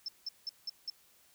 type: tone bursts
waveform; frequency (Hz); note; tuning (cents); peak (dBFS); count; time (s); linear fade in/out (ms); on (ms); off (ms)
sine; 5300; E8; +9; -35; 5; 0.06-0.9; 2; 24; 180
effects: white hiss -65 dBFS RMS until 1.34 s